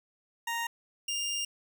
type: tone pair in turn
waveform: 20% pulse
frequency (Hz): 932.3 / 2804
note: A#5 / F7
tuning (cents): 0 / +6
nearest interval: octave + perfect fifth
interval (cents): 1906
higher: second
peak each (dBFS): -26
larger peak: neither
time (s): 0.47-0.67 / 1.08-1.45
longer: second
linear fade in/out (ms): 5
effects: none